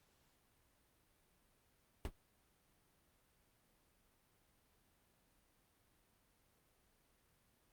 brown noise with exponential decay, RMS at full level -30 dBFS, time 2.05-2.13 s, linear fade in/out 1 ms, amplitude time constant 16 ms, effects pink hiss -75 dBFS RMS until 7.72 s + Opus 48 kbps

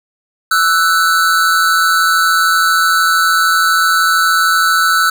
square tone pair together, 1318.5 / 1491.5 Hz, E6 / F#6, 0 / +13 cents, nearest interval major second, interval 213 cents, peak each -13 dBFS, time 0.51-5.1 s, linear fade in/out 5 ms, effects none

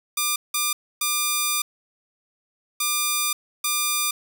5% pulse tone bursts at uneven times, 1200 Hz, D6, 37 cents sharp, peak -9 dBFS, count 5, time 0.17-0.36 / 0.54-0.73 / 1.01-1.62 / 2.8-3.33 / 3.64-4.11 s, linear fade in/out 5 ms, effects none

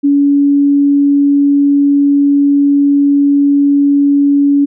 sine tone, 283.5 Hz, C#4, 39 cents sharp, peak -6 dBFS, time 0.03-4.66 s, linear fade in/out 20 ms, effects none

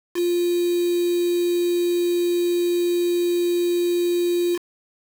sine tone with quantisation, 349.2 Hz, F4, in tune, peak -18 dBFS, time 0.14-4.59 s, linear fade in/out 50 ms, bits 5, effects none

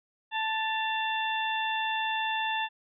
harmonic tone with a mistuned harmonic, 880 Hz, A5, in tune, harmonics 1 / 2 / 3 / 4, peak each -30 / -33 / -35 / -36 dBFS, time 0.31-2.69 s, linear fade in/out 50 ms, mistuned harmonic 3, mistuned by +55 cents, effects none

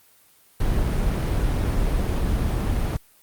brown noise, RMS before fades -22 dBFS, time 0.6-2.97 s, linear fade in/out 5 ms, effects white hiss -56 dBFS RMS until 3.22 s + Opus 32 kbps

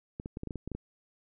clicks, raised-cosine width 3 ms, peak -24 dBFS, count 10, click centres 0.199 / 0.259 / 0.371 / 0.434 / 0.473 / 0.508 / 0.557 / 0.676 / 0.717 / 0.75 s, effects none

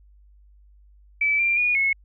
sine tone with pitch steps, 2307 / 2375 / 2447 / 2185 Hz, D7 / D7 / D#7 / C#7, -31 / +19 / -29 / -26 cents, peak -18 dBFS, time 1.21-1.93 s, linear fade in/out 5 ms, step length 180 ms, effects added 50 Hz sine -50 dBFS peak until 2.04 s

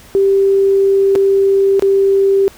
sine tone with dropouts, 392 Hz, G4, in tune, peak -8 dBFS, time 0.15-2.48 s, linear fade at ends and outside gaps 0 ms, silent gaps 1.153-1.158 / 1.795-1.823 s, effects pink hiss -41 dBFS RMS until 2.57 s

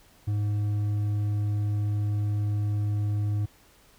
triangle tone with hard clipping, 103.83 Hz, G#2, in tune, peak -25 dBFS, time 0.27-3.46 s, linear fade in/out 10 ms, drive 7 dB, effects pink hiss -58 dBFS RMS until 3.98 s

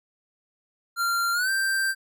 square tone with pitch glide, 1383 to 1570.4 Hz, F6 to G6, -17 to +3 cents, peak -23 dBFS, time 0.96-1.95 s, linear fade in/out 50 ms, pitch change +220 cents, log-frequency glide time 1.33-1.5 s, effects none

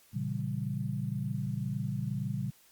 sine chord, A# diminished seventh, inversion none, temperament equal, 116.54 / 138.59 / 164.81 / 196 Hz, A#2 / C#3 / E3 / G3, 0 / 0 / 0 / 0 cents, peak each -36 / -35 / -40 / -37 dBFS, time 0.13-2.51 s, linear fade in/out 20 ms, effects white hiss -62 dBFS RMS until 2.71 s + Opus 48 kbps

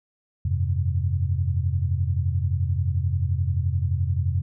sine chord, F suspended second, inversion none, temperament equal with one note detuned, 87.31 / 98.79 / 130.81 Hz, F2 / G2 / C3, 0 / +14 / 0 cents, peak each -23 / -26 / -27 dBFS, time 0.45-4.42 s, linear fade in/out 5 ms, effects none

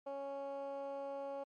15% pulse tone with band-pass filter, 277.2 Hz, C#4, in tune, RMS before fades -43 dBFS, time 0.06-1.44 s, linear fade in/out 10 ms, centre 610 Hz, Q 2.8, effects MP3 48 kbps

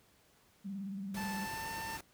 sine tone with vibrato, 196 Hz, G3, in tune, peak -38 dBFS, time 0.64-1.46 s, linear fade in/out 20 ms, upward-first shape square, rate 18 Hz, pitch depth 55 cents each way
pink noise, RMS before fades -46 dBFS, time 1.14-2.01 s, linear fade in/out 5 ms
25% pulse tone with pitch glide, 879 to 895.4 Hz, A5 to A5, -2 to +30 cents, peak -36 dBFS, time 1.16-1.98 s, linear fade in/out 20 ms, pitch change +32 cents, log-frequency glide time 1.35-1.68 s
effects pink hiss -67 dBFS RMS until 2.13 s + high-pass 60 Hz 12 dB/octave

